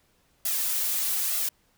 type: noise with flanger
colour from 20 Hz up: blue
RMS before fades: -27 dBFS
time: 0.45-1.49 s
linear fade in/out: 5 ms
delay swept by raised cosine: 1.5 to 4.2 ms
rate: 1.1 Hz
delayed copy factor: +0.55
effects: pink hiss -66 dBFS RMS until 1.77 s